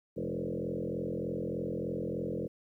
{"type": "tone with frequency modulation", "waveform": "sine", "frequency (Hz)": 329.6, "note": "E4", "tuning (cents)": 0, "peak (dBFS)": -32, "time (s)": [0.16, 2.48], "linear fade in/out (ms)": 20, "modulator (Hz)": 43.3, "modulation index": 4.7, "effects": ["12-bit"]}